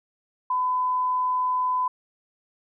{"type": "tone", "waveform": "sine", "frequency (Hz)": 1007, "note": "B5", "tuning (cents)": 33, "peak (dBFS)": -21, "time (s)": [0.5, 1.88], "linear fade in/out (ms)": 5, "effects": []}